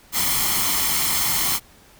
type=noise with comb filter; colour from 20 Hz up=white; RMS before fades=-21 dBFS; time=0.12-1.6 s; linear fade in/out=50 ms; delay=0.94 ms; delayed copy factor=+0.6; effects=pink hiss -51 dBFS RMS until 1.99 s